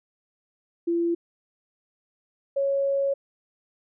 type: tone pair in turn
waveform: sine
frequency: 340 / 553.1 Hz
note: F4 / C#5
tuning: -46 / -4 cents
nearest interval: minor sixth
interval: 842 cents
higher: second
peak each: -21 dBFS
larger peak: neither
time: 0.87-1.15 / 2.56-3.14 s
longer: second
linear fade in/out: 10 ms
effects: none